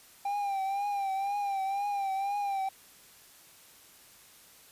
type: tone with vibrato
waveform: triangle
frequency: 794 Hz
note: G5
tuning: 22 cents sharp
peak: -27 dBFS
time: 0.25-2.69 s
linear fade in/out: 5 ms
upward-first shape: triangle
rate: 2 Hz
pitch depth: 65 cents each way
effects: white hiss -56 dBFS RMS until 4.71 s + resampled to 32000 Hz